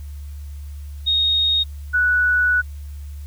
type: tone pair in turn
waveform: sine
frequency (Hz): 3729 / 1476.4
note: A#7 / F#6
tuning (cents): 0 / -4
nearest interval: octave + major third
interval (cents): 1604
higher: first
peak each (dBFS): -15 / -14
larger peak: second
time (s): 1.06-1.64 / 1.93-2.62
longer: second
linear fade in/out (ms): 20
effects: added 72 Hz sine -30 dBFS peak until 3.26 s + white hiss -53 dBFS RMS until 3.26 s